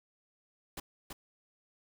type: noise with echo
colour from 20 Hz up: pink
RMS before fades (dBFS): -41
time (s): 0.77-0.8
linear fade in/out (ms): 5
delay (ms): 330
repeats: 1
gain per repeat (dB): -3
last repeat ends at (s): 1.13
effects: none